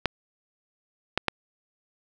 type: clicks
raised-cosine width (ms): 0.3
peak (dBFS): -6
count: 3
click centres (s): 0.057 / 1.176 / 1.283
effects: none